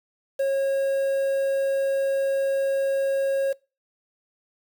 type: tone with quantisation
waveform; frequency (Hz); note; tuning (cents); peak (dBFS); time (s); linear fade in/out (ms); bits
triangle; 545; C#5; -29; -18; 0.39-3.53; 10; 7
effects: noise-tail reverb RT60 0.3 s tail -24 dB re dry